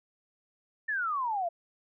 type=exponential sweep; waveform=sine; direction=down; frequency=1812 to 659.3 Hz; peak=-28 dBFS; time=0.88-1.49 s; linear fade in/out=10 ms; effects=none